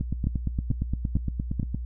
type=two click trains; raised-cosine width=5 ms; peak=-13 / -15 dBFS; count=4 / 16; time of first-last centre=0.27-1.597 / 0.01-1.746 s; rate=2.26 / 8.64 Hz; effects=noise-tail reverb RT60 0.1 s tail -19 dB re dry + added 60 Hz sine -30 dBFS peak until 1.85 s